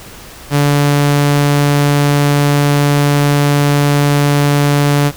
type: tone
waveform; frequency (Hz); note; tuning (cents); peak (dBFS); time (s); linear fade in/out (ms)
sawtooth; 144.2; D3; -31; -5; 0.5-5.12; 50
effects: pink hiss -34 dBFS RMS until 5.16 s